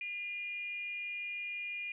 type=tone with frequency modulation; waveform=sine; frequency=2422 Hz; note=D#7; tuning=47 cents flat; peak=-37 dBFS; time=0.01-1.92 s; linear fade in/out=2 ms; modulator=402 Hz; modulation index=0.36; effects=none